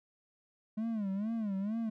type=tone with vibrato; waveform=triangle; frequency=210 Hz; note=G#3; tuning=19 cents sharp; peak=-30 dBFS; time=0.77-1.9 s; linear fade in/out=10 ms; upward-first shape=sine; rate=2.2 Hz; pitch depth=160 cents each way; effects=none